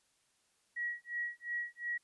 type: tone with tremolo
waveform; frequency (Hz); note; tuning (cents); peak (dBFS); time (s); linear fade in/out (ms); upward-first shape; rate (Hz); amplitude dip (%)
sine; 1913; A#6; +44; -33; 0.76-1.98; 10; sine; 2.8; 100
effects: white hiss -74 dBFS RMS until 2.03 s + resampled to 24000 Hz